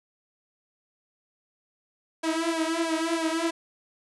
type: tone with flanger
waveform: sawtooth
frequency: 326.9 Hz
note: E4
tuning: 14 cents flat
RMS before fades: -27 dBFS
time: 2.23-3.51 s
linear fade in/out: 10 ms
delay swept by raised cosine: 1.8 to 5.5 ms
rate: 3.1 Hz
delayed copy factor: +1
effects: resampled to 24000 Hz + 9-bit